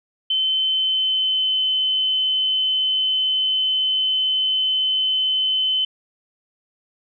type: tone with pitch glide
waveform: sine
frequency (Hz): 3068 to 3049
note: G7 to G7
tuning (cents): -38 to -49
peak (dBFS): -17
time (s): 0.3-5.85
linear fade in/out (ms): 5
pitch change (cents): -11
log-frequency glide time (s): 0.67-1.56
effects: none